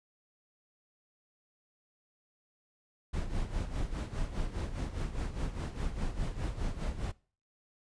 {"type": "noise with tremolo", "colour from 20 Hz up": "brown", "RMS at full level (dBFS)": -32, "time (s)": [3.13, 7.12], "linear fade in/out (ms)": 10, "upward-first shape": "sine", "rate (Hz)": 4.9, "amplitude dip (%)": 70, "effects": ["noise-tail reverb RT60 0.4 s tail -22 dB re dry", "resampled to 22050 Hz"]}